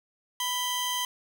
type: tone pair together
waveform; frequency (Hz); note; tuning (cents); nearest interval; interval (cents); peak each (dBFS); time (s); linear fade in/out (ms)
sawtooth; 988 / 3137; B5 / G7; 0 / +1; octave + minor sixth; 2001; -27; 0.4-1.05; 2
effects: none